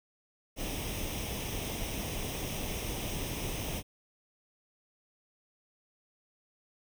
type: noise with comb filter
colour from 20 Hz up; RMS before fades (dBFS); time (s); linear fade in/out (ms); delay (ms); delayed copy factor
pink; -36; 0.56-3.83; 50; 0.34; +0.65
effects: none